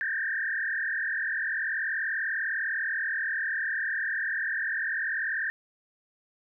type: tone with frequency modulation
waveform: sine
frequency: 1699 Hz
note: G#6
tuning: 39 cents sharp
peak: -27 dBFS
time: 0.01-5.5 s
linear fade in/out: 0 ms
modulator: 40.3 Hz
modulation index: 3.7
effects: none